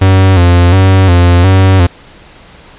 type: tone with vibrato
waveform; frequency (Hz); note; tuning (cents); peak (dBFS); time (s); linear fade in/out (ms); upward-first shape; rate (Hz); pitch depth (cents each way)
45% pulse; 91.2; F#2; -24; -3; 0.01-1.87; 10; square; 1.4; 69
effects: pink hiss -37 dBFS RMS until 2.78 s + resampled to 8000 Hz